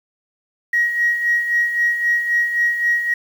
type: tone with tremolo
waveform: sine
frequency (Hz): 1896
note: A#6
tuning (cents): +29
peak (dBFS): -12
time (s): 0.73-3.14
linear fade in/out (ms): 5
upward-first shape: sine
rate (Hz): 3.8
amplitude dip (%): 60
effects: tanh soft clip ceiling -8 dBFS + 7-bit